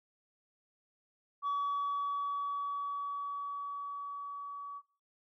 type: tone with level ramp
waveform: sine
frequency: 1137 Hz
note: C#6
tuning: 44 cents sharp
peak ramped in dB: -28 to -41 dBFS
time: 1.42-4.82 s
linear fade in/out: 50 ms
effects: noise-tail reverb RT60 0.6 s tail -23 dB re dry + tanh soft clip ceiling -29 dBFS